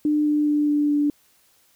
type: tone with pitch steps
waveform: sine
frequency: 299.7 / 297.8 / 295.9 / 294 / 292.2 Hz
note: D4 / D4 / D4 / D4 / D4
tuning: +35 / +24 / +13 / +2 / -9 cents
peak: -17 dBFS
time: 0.05-1.1 s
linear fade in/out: 2 ms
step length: 210 ms
effects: white hiss -60 dBFS RMS until 1.75 s